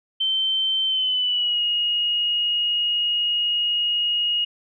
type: tone with pitch glide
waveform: sine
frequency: 3100 to 2876 Hz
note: G7 to F#7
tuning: -20 to -50 cents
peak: -19 dBFS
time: 0.2-4.45 s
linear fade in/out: 10 ms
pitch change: -130 cents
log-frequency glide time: 0.86-1.62 s
effects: none